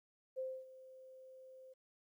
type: tone with ADSR envelope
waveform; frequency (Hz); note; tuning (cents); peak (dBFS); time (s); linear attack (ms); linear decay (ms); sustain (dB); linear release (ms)
sine; 521; C5; -7; -37; 0.36-1.74; 28; 260; -17; 17
effects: 13-bit